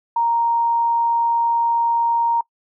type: tone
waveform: sine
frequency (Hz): 932.3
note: A#5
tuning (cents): 0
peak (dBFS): -15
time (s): 0.16-2.41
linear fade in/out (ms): 5
effects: noise-tail reverb RT60 0.1 s tail -23 dB re dry